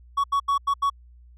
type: tone bursts at uneven times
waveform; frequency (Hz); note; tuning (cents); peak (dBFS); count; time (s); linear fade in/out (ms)
triangle; 1120; C#6; +18; -17; 5; 0.17-0.24 / 0.32-0.4 / 0.48-0.58 / 0.67-0.74 / 0.82-0.9; 10
effects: added 60 Hz sine -47 dBFS peak until 1.37 s